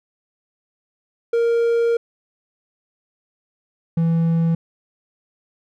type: tone pair in turn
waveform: triangle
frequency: 466.2 / 165.54 Hz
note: A#4 / E3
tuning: 0 / +8 cents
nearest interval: octave + tritone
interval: 1792 cents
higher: first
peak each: -13 dBFS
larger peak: neither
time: 1.33-1.97 / 3.97-4.55 s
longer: first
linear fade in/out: 5 ms
effects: none